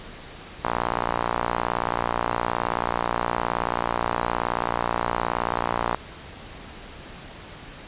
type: tone with band-pass filter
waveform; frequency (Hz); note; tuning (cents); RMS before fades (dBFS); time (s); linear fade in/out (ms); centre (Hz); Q
sawtooth; 58.9; A#1; +19; -26; 0.64-5.96; 5; 1000; 2.1
effects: pink hiss -41 dBFS RMS until 7.87 s + resampled to 8000 Hz